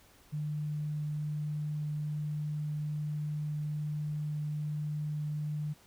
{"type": "tone", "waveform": "sine", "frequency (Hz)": 150.2, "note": "D3", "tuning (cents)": 39, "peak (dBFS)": -32, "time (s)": [0.32, 5.74], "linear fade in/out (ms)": 20, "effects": ["pink hiss -61 dBFS RMS until 5.86 s"]}